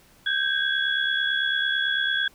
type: tone cluster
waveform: sine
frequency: 1557 / 1626 / 3362 Hz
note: G6 / G#6 / G#7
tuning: -12 / -37 / +20 cents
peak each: -26 dBFS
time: 0.26-2.28 s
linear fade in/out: 5 ms
effects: pink hiss -56 dBFS RMS until 2.34 s